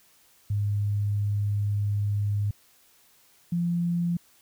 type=tone pair in turn; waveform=sine; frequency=102.6 / 172.55 Hz; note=G#2 / F3; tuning=-21 / -21 cents; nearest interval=major sixth; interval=900 cents; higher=second; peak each=-23 dBFS; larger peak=neither; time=0.5-2.51 / 3.52-4.17 s; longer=first; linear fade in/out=5 ms; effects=white hiss -60 dBFS RMS until 4.41 s